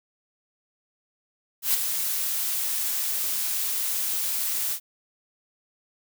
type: noise with ADSR envelope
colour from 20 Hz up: blue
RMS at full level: -20 dBFS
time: 1.62-4.8 s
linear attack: 120 ms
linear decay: 13 ms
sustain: -7 dB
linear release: 76 ms
effects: none